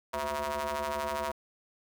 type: ring-modulated tone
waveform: sawtooth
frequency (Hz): 145.6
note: D3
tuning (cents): -15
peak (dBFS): -24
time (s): 0.13-1.32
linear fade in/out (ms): 10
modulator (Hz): 807
effects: 9-bit